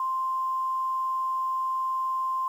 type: tone with quantisation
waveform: sine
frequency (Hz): 1046.5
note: C6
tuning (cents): 0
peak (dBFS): -25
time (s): 0-2.48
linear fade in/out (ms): 2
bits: 9
effects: none